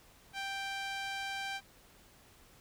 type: tone with band-pass filter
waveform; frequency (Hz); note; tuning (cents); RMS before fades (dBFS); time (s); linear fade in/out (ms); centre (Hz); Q
sawtooth; 785; G5; +2; -39; 0.33-1.61; 50; 2500; 0.76
effects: pink hiss -61 dBFS RMS until 2.6 s